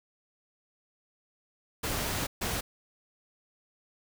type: noise bursts at uneven times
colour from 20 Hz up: pink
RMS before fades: -32 dBFS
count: 2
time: 1.83-2.27 / 2.41-2.61 s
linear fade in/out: 10 ms
effects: none